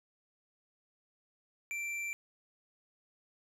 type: tone with hard clipping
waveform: sine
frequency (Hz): 2349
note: D7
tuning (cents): 0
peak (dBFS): -37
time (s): 1.71-2.13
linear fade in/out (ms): 0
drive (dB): 8
effects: none